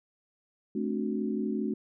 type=chord; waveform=sine; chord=D dominant seventh; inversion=second; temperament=equal with one note detuned; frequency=216.6 / 261.6 / 293.7 / 370 Hz; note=A3 / C4 / D4 / F#4; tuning=-27 / 0 / 0 / 0 cents; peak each=-31 / -35 / -35 / -35 dBFS; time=0.75-1.74 s; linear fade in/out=5 ms; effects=none